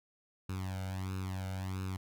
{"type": "tone with flanger", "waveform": "sawtooth", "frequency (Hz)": 94.3, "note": "F#2", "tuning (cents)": 33, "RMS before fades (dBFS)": -38, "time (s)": [0.49, 1.97], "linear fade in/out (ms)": 5, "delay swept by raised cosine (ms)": [0.76, 1.38], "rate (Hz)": 1.5, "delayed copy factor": 0.9, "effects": []}